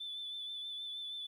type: tone with vibrato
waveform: sine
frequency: 3503 Hz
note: A7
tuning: 8 cents flat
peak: -39 dBFS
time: 0-1.27 s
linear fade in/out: 10 ms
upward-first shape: sine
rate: 6.3 Hz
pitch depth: 26 cents each way
effects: tanh soft clip ceiling -35 dBFS + 12-bit